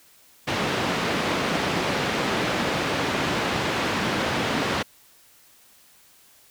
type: band-pass noise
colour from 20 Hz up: pink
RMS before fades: -25 dBFS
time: 0.47-4.83 s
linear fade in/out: 10 ms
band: 160 to 3600 Hz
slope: 12 dB/octave
effects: white hiss -55 dBFS RMS until 6.5 s